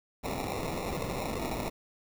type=noise with sample-and-hold; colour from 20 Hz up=white; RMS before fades=-34 dBFS; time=0.23-1.7 s; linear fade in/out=20 ms; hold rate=1575 Hz; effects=none